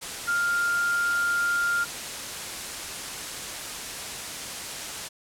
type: tone in noise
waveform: sine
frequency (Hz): 1400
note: F6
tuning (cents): +4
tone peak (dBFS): -22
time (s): 0.27-1.85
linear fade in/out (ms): 20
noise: white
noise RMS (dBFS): -34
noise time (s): 0.01-5.09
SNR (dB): +9
effects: low-pass 10000 Hz 12 dB/octave